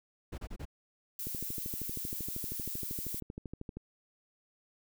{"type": "noise bursts", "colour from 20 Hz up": "brown", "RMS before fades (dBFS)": -40, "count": 4, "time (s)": [0.32, 0.654], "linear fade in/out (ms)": 10, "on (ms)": 61, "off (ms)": 30}
{"type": "noise", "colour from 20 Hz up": "violet", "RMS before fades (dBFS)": -39, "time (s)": [1.19, 3.2], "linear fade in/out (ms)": 2}
{"type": "click train", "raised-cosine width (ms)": 3, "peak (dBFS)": -28, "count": 33, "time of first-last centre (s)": [1.27, 3.77], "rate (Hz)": 12.8}
{"effects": []}